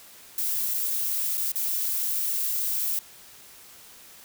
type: noise with dropouts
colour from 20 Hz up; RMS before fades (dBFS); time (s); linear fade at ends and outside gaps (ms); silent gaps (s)
violet; -27; 0.38-2.99; 1; 0.739-0.743 / 1.372-1.377 / 1.518-1.557
effects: white hiss -49 dBFS RMS until 4.24 s